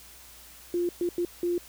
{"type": "tone bursts at uneven times", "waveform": "sine", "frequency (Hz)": 349.2, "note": "F4", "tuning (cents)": 0, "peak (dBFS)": -24, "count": 4, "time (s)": [[0.74, 0.89], [1.01, 1.09], [1.18, 1.25], [1.43, 1.58]], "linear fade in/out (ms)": 2, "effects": ["added 60 Hz sine -57 dBFS peak until 1.68 s", "white hiss -50 dBFS RMS until 1.68 s"]}